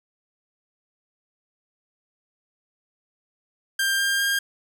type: tone with pitch steps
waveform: sawtooth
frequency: 1590 / 1600.1 / 1610.3 Hz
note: G6 / G6 / G6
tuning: +24 / +35 / +46 cents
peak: -17 dBFS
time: 3.79-4.39 s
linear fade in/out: 5 ms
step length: 200 ms
effects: none